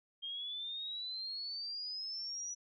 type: exponential sweep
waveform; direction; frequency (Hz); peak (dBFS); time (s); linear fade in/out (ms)
sine; up; 3200 to 5900; -39; 0.22-2.55; 20
effects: none